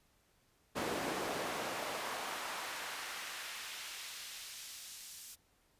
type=noise with high-pass filter sweep; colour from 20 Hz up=brown; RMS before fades=-42 dBFS; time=0.75-5.36 s; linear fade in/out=20 ms; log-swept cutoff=330 to 6600 Hz; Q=0.78; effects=pink hiss -72 dBFS RMS until 5.79 s + resampled to 32000 Hz